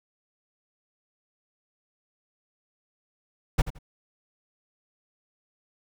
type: noise with echo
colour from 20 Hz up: brown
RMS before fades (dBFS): -18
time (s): 3.58-3.62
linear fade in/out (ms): 10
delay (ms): 84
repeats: 2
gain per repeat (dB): -13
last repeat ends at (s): 3.788
effects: none